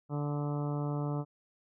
harmonic tone with a mistuned harmonic, 146.1 Hz, D3, 9 cents flat, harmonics 1 / 2 / 3 / 4 / 5 / 6 / 7 / 8 / 9, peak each -32 / -38 / -42 / -44 / -46 / -48 / -49 / -50 / -51 dBFS, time 0.09-1.25 s, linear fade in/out 50 ms, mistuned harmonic 9, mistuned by -26 cents, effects none

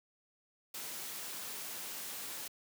white noise, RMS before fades -43 dBFS, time 0.74-2.48 s, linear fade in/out 5 ms, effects high-pass 150 Hz 12 dB/octave

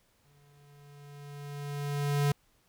square tone with exponential growth, 143.8 Hz, D3, 36 cents flat, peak -24 dBFS, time 0.25-2.32 s, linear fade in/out 5 ms, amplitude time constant 450 ms, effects pink hiss -69 dBFS RMS until 2.68 s

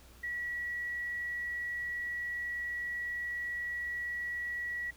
sine tone, 1932 Hz, B6, 39 cents flat, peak -34 dBFS, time 0.23-4.91 s, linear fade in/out 10 ms, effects added 60 Hz sine -56 dBFS peak until 4.96 s + pink hiss -59 dBFS RMS until 4.96 s

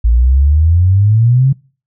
sine exponential sweep, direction up, 55 to 138.59 Hz, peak -6 dBFS, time 0.04-1.53 s, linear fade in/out 10 ms, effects noise-tail reverb RT60 0.4 s tail -25 dB re dry

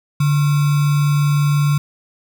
sine tone with sample-and-hold, 145.7 Hz, D3, 13 cents flat, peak -12 dBFS, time 0.2-1.78 s, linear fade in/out 5 ms, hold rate 1225 Hz, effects none

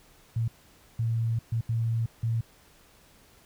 sine tone bursts at uneven times, 114.4 Hz, A#2, 32 cents flat, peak -24 dBFS, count 5, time 0.36-0.48 / 0.99-1.39 / 1.52-1.61 / 1.69-2.06 / 2.23-2.41 s, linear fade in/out 5 ms, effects pink hiss -58 dBFS RMS until 3.45 s

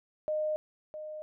sine tone with echo, 614 Hz, D#5, 23 cents flat, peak -28 dBFS, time 0.28-0.56 s, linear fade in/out 0 ms, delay 660 ms, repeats 1, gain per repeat -10 dB, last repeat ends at 1.22 s, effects none

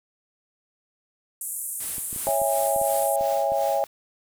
pink band-pass noise, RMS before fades -32 dBFS, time 1.41-3.16 s, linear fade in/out 2 ms, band 8200 to 13000 Hz, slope 48 dB/octave
white noise with tremolo, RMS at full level -38 dBFS, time 1.8-3.87 s, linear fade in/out 2 ms, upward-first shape sine, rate 2.8 Hz, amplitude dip 75%
clicks, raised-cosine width 3 ms, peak -28 dBFS, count 9, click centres 1.982 / 2.129 / 2.162 / 2.288 / 2.417 / 2.762 / 2.815 / 3.21 / 3.52 s
sine chord, C# minor, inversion none, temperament equal with one note detuned, 554.4 / 659.3 / 814.9 Hz, C#5 / E5 / G#5, 0 / 0 / -33 cents, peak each -25 dBFS, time 2.27-3.84 s, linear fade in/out 0 ms
effects none

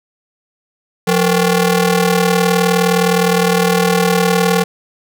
sawtooth ring-modulated tone, 317.5 Hz, D#4, 35 cents sharp, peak -4 dBFS, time 1.07-4.64 s, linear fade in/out 10 ms, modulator 139 Hz, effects none

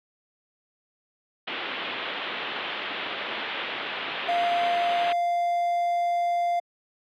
white low-pass noise, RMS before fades -32 dBFS, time 1.47-5.13 s, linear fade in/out 10 ms, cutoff 3500 Hz, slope 48 dB/octave
triangle tone, 696 Hz, F5, 6 cents flat, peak -20 dBFS, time 4.28-6.6 s, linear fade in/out 10 ms
effects high-pass 300 Hz 12 dB/octave

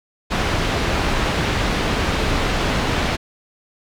pink low-pass noise, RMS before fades -20 dBFS, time 0.3-3.17 s, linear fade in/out 20 ms, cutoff 3800 Hz, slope 12 dB/octave, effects none

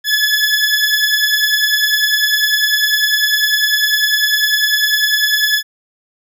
20% pulse beating tone pair, 1708 / 1718 Hz, G#6 / A6, +48 / -42 cents, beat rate 10 Hz, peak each -10 dBFS, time 0.04-5.63 s, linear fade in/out 50 ms, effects none

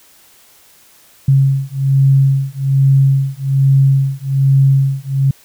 sine beating tone pair, 135.6 / 136.8 Hz, C#3 / C#3, -38 / -23 cents, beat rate 1.2 Hz, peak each -12 dBFS, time 1.28-5.31 s, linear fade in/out 5 ms, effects white hiss -47 dBFS RMS until 5.44 s

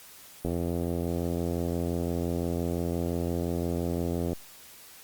click train, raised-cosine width 2 ms, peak -17 dBFS, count 334, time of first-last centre 0.45-4.331 s, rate 85.8 Hz, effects white hiss -50 dBFS RMS until 5.03 s + Opus 48 kbps

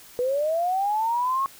sine linear sweep, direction up, 482.7 to 1100 Hz, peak -21 dBFS, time 0.19-1.46 s, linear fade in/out 0 ms, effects white hiss -48 dBFS RMS until 1.59 s

